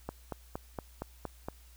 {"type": "click train", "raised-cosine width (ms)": 1, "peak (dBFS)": -22, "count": 7, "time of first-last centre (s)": [0.09, 1.485], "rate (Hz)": 4.3, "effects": ["added 60 Hz sine -54 dBFS peak until 1.76 s", "white hiss -62 dBFS RMS until 1.76 s"]}